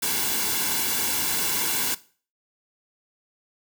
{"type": "noise with comb filter", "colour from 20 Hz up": "white", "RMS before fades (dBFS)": -25, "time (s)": [0.02, 1.95], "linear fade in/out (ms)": 10, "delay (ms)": 1.6, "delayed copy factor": -0.65, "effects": ["noise-tail reverb RT60 0.4 s tail -18 dB re dry"]}